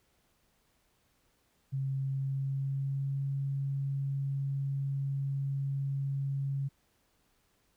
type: tone with pitch glide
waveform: sine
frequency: 135.2 to 137.88 Hz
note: C#3 to C#3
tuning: -43 to -9 cents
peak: -30 dBFS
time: 1.72-6.69 s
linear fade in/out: 20 ms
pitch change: +34 cents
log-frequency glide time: 2.01-3.23 s
effects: pink hiss -72 dBFS RMS until 7.76 s